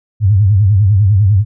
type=tone with vibrato; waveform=sine; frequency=100.6 Hz; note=G2; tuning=45 cents sharp; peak=-6 dBFS; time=0.2-1.45 s; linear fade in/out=50 ms; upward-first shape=sine; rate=10 Hz; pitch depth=150 cents each way; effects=none